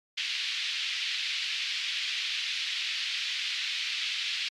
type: band-pass noise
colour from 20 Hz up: pink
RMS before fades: -32 dBFS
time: 0.17-4.49 s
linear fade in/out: 10 ms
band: 2400 to 4300 Hz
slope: 24 dB/octave
effects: MP3 96 kbps